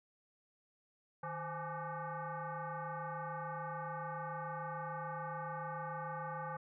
sine tone with frequency modulation, 155.56 Hz, D#3, in tune, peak -39 dBFS, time 1.23-6.57 s, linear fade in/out 5 ms, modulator 338 Hz, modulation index 3.8, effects none

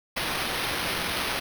white noise with sample-and-hold, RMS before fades -29 dBFS, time 0.16-1.4 s, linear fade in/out 10 ms, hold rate 7350 Hz, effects none

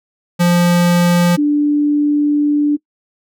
square / sine tone pair in turn, 174.61 / 293.7 Hz, F3 / D4, 0 / 0 cents, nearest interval major sixth, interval 900 cents, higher second, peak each -10 dBFS, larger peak neither, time 0.39-1.37 / 1.37-2.77 s, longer second, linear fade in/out 20 ms, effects noise-tail reverb RT60 0.1 s tail -23 dB re dry

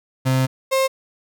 35% pulse tone pair in turn, 130.81 / 531.6 Hz, C3 / C5, 0 / +27 cents, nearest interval 2 octaves, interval 2427 cents, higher second, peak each -14 dBFS, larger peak neither, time 0.25-0.47 / 0.71-0.88 s, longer first, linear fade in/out 20 ms, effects none

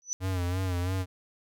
sine tone with exponential growth, 5970 Hz, F#8, 15 cents sharp, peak -24 dBFS, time 0.02-0.13 s, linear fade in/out 0 ms, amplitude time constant 22 ms
square tone with vibrato, 91.2 Hz, F#2, 24 cents flat, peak -28 dBFS, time 0.2-1.06 s, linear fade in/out 50 ms, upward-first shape sine, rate 3 Hz, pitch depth 69 cents each way
effects none

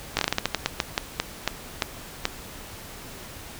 slowing click train, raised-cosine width 0.2 ms, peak -4 dBFS, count 16, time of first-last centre 0.17-2.254 s, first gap 19 ms, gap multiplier 1.25, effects pink hiss -41 dBFS RMS until 3.59 s

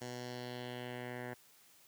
10% pulse tone with low-pass filter sweep, 123.47 Hz, B2, in tune, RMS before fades -44 dBFS, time 0.01-1.34 s, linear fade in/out 5 ms, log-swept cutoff 7000 to 1700 Hz, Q 2.1, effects white hiss -64 dBFS RMS until 1.87 s + high-pass 80 Hz 12 dB/octave

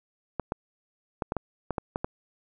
clicks, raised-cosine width 1 ms, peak -14 dBFS, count 9, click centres 0.397 / 0.521 / 1.222 / 1.321 / 1.367 / 1.707 / 1.782 / 1.959 / 2.045 s, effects none

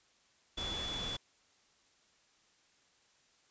sine tone in noise, 3439 Hz, A7, 40 cents flat, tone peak -38 dBFS, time 0.57-1.17 s, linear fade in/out 10 ms, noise pink, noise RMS -42 dBFS, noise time 0.57-1.17 s, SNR +1 dB, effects white hiss -69 dBFS RMS until 3.5 s + resampled to 16000 Hz

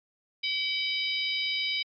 harmonic tone with a mistuned harmonic, 764 Hz, G5, 45 cents flat, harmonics 3 / 4 / 5 / 6, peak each -31 / -32 / -33 / -34 dBFS, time 0.43-1.83 s, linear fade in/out 10 ms, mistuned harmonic 6, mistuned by +110 cents, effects MP3 48 kbps

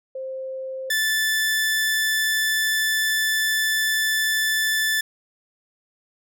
sine / sawtooth tone pair in turn, 526 / 1753.5 Hz, C5 / A6, +9 / -6 cents, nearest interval octave + major sixth, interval 2085 cents, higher second, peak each -28 / -16 dBFS, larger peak second, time 0.15-0.9 / 0.9-5.01 s, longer second, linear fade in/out 5 ms, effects none

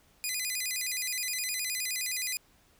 10% pulse tone with vibrato, 2231 Hz, C#7, 11 cents sharp, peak -22 dBFS, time 0.24-2.37 s, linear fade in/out 0 ms, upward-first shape square, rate 9.6 Hz, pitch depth 170 cents each way, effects pink hiss -64 dBFS RMS until 2.79 s

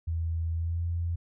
sine tone with pitch glide, 82.41 to 85.12 Hz, E2 to F2, 0 to -44 cents, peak -27 dBFS, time 0.07-1.16 s, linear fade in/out 10 ms, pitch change +56 cents, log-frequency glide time 0.54-0.83 s, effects none

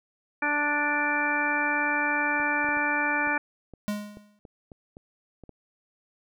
harmonic tone, 293.7 Hz, D4, in tune, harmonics 1 / 2 / 3 / 4 / 5 / 6 / 8, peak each -33 / -36 / -30 / -35 / -29 / -29 / -30 dBFS, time 0.42-3.38 s, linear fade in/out 5 ms
clicks, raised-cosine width 2 ms, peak -31 dBFS, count 12, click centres 2.401 / 2.645 / 2.688 / 2.771 / 3.273 / 3.737 / 4.171 / 4.452 / 4.718 / 4.969 / 5.437 / 5.493 s
square tone with exponential decay, 207.7 Hz, G#3, in tune, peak -25 dBFS, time 3.88-4.39 s, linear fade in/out 0 ms, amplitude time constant 110 ms
effects none

